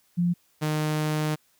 sine / sawtooth tone pair in turn, 174.61 / 153.37 Hz, F3 / D#3, 0 / -25 cents, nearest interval major second, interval 225 cents, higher first, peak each -20 / -20 dBFS, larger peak neither, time 0.17-0.34 / 0.61-1.36 s, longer second, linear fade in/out 20 ms, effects white hiss -65 dBFS RMS until 1.59 s

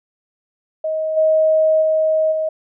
sine tone with level steps, 630 Hz, D#5, 21 cents sharp, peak -18 / -11 / -13 / -17 dBFS, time 0.84-2.49 s, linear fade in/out 5 ms, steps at 1.16 / 1.81 / 2.31 s, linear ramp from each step 20 ms, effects none

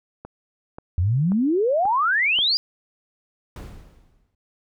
click train, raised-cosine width 1 ms, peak -22 dBFS, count 5, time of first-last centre 0.25-2.389 s, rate 1.87 Hz
sine exponential sweep, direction up, 81.4 to 4978 Hz, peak -17 dBFS, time 0.98-2.57 s, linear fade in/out 0 ms
brown noise with exponential decay, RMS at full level -31 dBFS, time 3.56-4.35 s, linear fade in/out 2 ms, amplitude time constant 170 ms
effects none

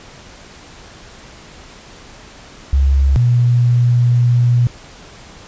sine tone pair in turn, 68.3 / 121.21 Hz, C#2 / B2, -25 / -32 cents, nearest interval minor seventh, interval 993 cents, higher second, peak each -9 dBFS, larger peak neither, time 2.73-3.16 / 3.16-4.67 s, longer second, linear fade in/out 0 ms, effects pink hiss -39 dBFS RMS until 5.47 s + resampled to 16000 Hz

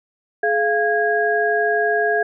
sine tone cluster, 423.7 / 692 / 1644 Hz, G#4 / F5 / G#6, +35 / -16 / -18 cents, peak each -20 dBFS, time 0.43-2.23 s, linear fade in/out 5 ms, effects none

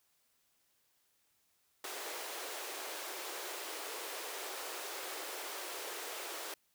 pink high-pass noise, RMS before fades -43 dBFS, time 1.84-6.54 s, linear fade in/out 2 ms, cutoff 350 Hz, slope 48 dB/octave, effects white hiss -75 dBFS RMS until 6.74 s

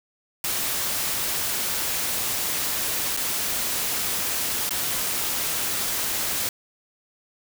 white noise with dropouts, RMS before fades -26 dBFS, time 0.44-6.49 s, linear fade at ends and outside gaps 2 ms, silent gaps 3.167-3.172 / 4.693-4.707 s, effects none

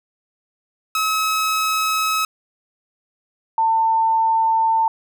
sawtooth / sine tone pair in turn, 1284 / 897 Hz, E6 / A5, -46 / +33 cents, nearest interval tritone, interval 621 cents, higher first, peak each -14 dBFS, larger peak neither, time 0.95-2.25 / 3.58-4.88 s, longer neither, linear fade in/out 2 ms, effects none

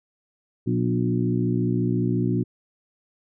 harmonic tone with a mistuned harmonic, 60 Hz, B1, 49 cents flat, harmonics 2 / 3 / 4 / 5 / 6, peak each -24 / -26 / -27 / -28 / -29 dBFS, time 0.66-2.44 s, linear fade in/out 20 ms, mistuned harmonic 4, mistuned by +40 cents, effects none

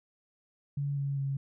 sine tone with pitch steps, 141.9 / 139.7 / 137.54 Hz, C#3 / C#3 / C#3, +41 / +14 / -13 cents, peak -29 dBFS, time 0.77-1.37 s, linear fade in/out 5 ms, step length 200 ms, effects none

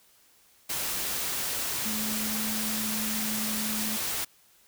sine tone in noise, 216.4 Hz, A3, 29 cents flat, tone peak -33 dBFS, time 1.85-3.97 s, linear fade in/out 10 ms, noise white, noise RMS -31 dBFS, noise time 0.69-4.25 s, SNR -5 dB, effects white hiss -61 dBFS RMS until 4.67 s

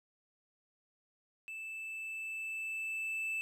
triangle tone with level ramp, 2637 Hz, E7, in tune, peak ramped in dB -40 to -32 dBFS, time 1.48-3.41 s, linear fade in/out 0 ms, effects none

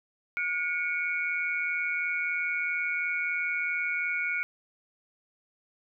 sine tone cluster, 1441 / 2224 / 2387 Hz, F#6 / C#7 / D7, -46 / +5 / +28 cents, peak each -32 / -29 / -37 dBFS, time 0.37-4.43 s, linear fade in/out 0 ms, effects none

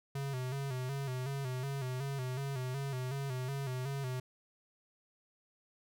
square tone with vibrato, 132.9 Hz, C3, 27 cents sharp, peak -36 dBFS, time 0.15-4.2 s, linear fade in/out 5 ms, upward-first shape square, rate 2.7 Hz, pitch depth 71 cents each way, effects none

